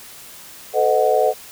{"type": "chord", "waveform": "sine", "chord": "A diminished seventh", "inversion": "none", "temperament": "equal with one note detuned", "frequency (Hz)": [440, 511.3, 622.3, 740], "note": ["A4", "C5", "Eb5", "Gb5"], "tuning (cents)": [0, -40, 0, 0], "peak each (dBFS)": -19, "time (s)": [0.73, 1.34], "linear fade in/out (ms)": 50, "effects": ["white hiss -40 dBFS RMS until 1.51 s"]}